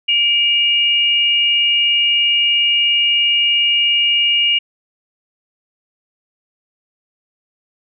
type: tone pair together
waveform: sine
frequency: 2327 / 2850 Hz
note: D7 / F7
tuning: -17 / +34 cents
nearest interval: major third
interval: 351 cents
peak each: -20 / -12 dBFS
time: 0.08-4.59 s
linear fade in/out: 10 ms
effects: none

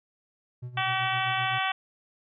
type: tone with tremolo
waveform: triangle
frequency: 123.47 Hz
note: B2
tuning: in tune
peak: -31 dBFS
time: 0.62-1.59 s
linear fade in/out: 10 ms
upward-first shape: sine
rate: 7.8 Hz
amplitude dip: 75%
type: harmonic tone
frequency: 381.5 Hz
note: G4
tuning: 47 cents flat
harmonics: 2 / 3 / 4 / 5 / 6 / 7 / 8 / 9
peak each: -30 / -32 / -33 / -34 / -35 / -35 / -36 / -37 dBFS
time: 0.77-1.72 s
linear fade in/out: 5 ms
effects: none

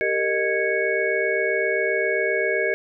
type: tone cluster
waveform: sine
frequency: 392.9 / 460.5 / 616 / 1653 / 2216 Hz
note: G4 / A#4 / D#5 / G#6 / C#7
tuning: +4 / -21 / -17 / -9 / -1 cents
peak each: -26 dBFS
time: 0.01-2.74 s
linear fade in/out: 0 ms
effects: none

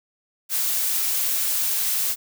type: noise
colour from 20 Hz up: blue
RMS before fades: -23 dBFS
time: 0.49-2.16 s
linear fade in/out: 50 ms
effects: none

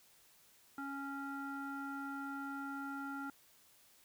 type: tone with low-pass filter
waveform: square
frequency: 277.2 Hz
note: C#4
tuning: in tune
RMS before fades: -43 dBFS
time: 0.78-3.3 s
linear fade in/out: 2 ms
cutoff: 1300 Hz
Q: 6.3
effects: white hiss -66 dBFS RMS until 4.04 s

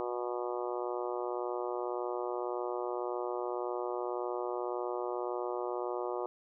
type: harmonic tone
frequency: 121.8 Hz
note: B2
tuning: 24 cents flat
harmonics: 3 / 4 / 5 / 6 / 7 / 8 / 9 / 10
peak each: -37 / -39 / -41 / -43 / -44 / -45 / -46 / -47 dBFS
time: 0-6.26 s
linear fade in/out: 0 ms
effects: none

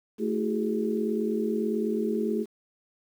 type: tone cluster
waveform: sine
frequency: 220.5 / 329.5 / 378.7 / 417.1 Hz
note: A3 / E4 / F#4 / G#4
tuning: +4 / -1 / +40 / +7 cents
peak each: -28 / -33 / -32 / -30 dBFS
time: 0.18-2.46 s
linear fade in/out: 50 ms
effects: 9-bit

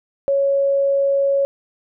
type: tone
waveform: sine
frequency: 554.4 Hz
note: C#5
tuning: in tune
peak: -14 dBFS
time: 0.28-1.45 s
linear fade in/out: 0 ms
effects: none

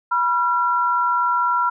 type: tone pair together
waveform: sine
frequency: 976.6 / 1368 Hz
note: B5 / F6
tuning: -20 / -36 cents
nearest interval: tritone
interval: 584 cents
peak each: -19 dBFS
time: 0.11-1.7 s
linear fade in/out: 10 ms
effects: none

